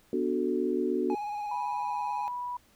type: chord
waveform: sine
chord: B minor seventh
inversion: none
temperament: equal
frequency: 246.9 / 293.7 / 370 / 440 Hz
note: B3 / D4 / F#4 / A4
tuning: 0 / 0 / 0 / 0 cents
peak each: -32 / -32 / -29 / -34 dBFS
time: 0.13-1.15 s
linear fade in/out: 2 ms
type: tone with vibrato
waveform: triangle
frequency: 830.6 Hz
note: G#5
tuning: in tune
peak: -30 dBFS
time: 1.1-2.28 s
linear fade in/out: 0 ms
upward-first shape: square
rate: 18 Hz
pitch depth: 24 cents each way
type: tone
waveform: sine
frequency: 980 Hz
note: B5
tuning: 14 cents flat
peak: -32 dBFS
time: 1.51-2.57 s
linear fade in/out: 5 ms
effects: pink hiss -63 dBFS RMS until 2.75 s